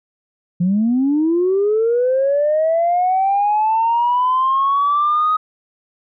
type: linear sweep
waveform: sine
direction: up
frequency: 170 to 1261 Hz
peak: -12 dBFS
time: 0.6-5.37 s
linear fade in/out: 10 ms
effects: tanh soft clip ceiling -9 dBFS